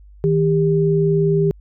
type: tone pair together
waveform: sine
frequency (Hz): 158.97 / 397.8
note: D#3 / G4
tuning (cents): +38 / +25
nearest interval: octave + major third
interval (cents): 1587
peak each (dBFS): -16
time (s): 0.24-1.51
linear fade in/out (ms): 0
effects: added 50 Hz sine -41 dBFS peak until 1.6 s